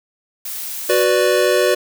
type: noise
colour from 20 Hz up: blue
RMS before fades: -27 dBFS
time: 0.45-1.04 s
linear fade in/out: 5 ms
type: chord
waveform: square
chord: B minor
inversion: second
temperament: equal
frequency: 370 / 493.9 / 587.3 Hz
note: F#4 / B4 / D5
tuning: 0 / 0 / 0 cents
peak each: -18 dBFS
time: 0.89-1.75 s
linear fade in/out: 10 ms
effects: none